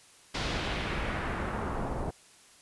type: noise with low-pass filter sweep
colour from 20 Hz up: pink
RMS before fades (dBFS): -33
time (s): 0.34-2.11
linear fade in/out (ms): 10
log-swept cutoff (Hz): 4700 to 740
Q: 1.3
effects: white hiss -57 dBFS RMS until 2.61 s + resampled to 24000 Hz